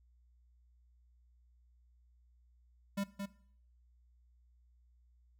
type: tone with echo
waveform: square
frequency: 199.2 Hz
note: G3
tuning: 28 cents sharp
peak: -34 dBFS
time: 2.97-3.04 s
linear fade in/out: 10 ms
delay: 220 ms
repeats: 1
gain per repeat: -5 dB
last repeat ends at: 3.26 s
effects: noise-tail reverb RT60 0.6 s tail -18 dB re dry + added 60 Hz sine -64 dBFS peak until 5.39 s